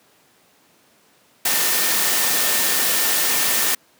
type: tone in noise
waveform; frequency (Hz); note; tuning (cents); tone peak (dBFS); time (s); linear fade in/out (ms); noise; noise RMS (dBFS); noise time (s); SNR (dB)
sine; 1807; A6; +46; -30; 1.45-3.75; 5; white; -19; 1.45-3.75; -14
effects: pink hiss -56 dBFS RMS until 3.99 s + high-pass 200 Hz 12 dB/octave